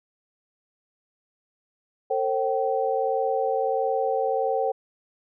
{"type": "tone cluster", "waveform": "sine", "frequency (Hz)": [452.5, 534, 771], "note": ["A4", "C5", "G5"], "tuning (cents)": [48, 35, -29], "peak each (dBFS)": -26, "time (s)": [2.1, 4.72], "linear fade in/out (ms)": 10, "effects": []}